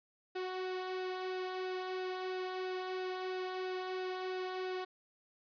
sawtooth tone with flanger, 370.7 Hz, F#4, 3 cents sharp, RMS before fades -39 dBFS, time 0.35-4.85 s, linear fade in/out 10 ms, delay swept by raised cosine 0.92 to 2.32 ms, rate 3 Hz, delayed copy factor -0.5, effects resampled to 11025 Hz

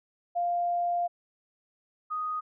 sine tone pair in turn, 698.5 / 1244.6 Hz, F5 / D#6, 0 / 0 cents, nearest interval minor seventh, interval 1000 cents, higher second, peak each -25 / -29 dBFS, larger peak first, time 0.35-1.08 / 2.1-2.41 s, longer first, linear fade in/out 20 ms, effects none

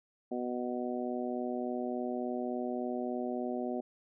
harmonic tone, 123.47 Hz, B2, in tune, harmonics 2 / 3 / 4 / 5 / 6, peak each -36 / -38 / -43 / -40 / -42 dBFS, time 0.31-3.81 s, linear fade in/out 10 ms, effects none

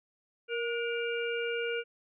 harmonic tone with a mistuned harmonic, 468.1 Hz, A#4, 7 cents sharp, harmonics 1 / 3 / 5 / 6, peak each -32 / -37 / -39 / -40 dBFS, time 0.48-1.84 s, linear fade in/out 50 ms, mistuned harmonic 3, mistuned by +49 cents, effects none

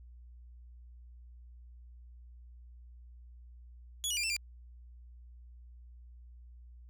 20% pulse tone with pitch steps, 3373 / 2921 / 2395 / 2670 / 2384 Hz, G#7 / F#7 / D7 / E7 / D7, +26 / -23 / +33 / +22 / +25 cents, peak -26 dBFS, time 4.04-4.365 s, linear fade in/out 0 ms, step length 65 ms, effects added 60 Hz sine -50 dBFS peak until 6.89 s

